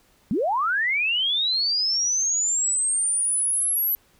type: linear sweep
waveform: sine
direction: up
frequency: 175.3 to 11870 Hz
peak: -20 dBFS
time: 0.31-3.95 s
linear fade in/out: 0 ms
effects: pink hiss -60 dBFS RMS until 4.19 s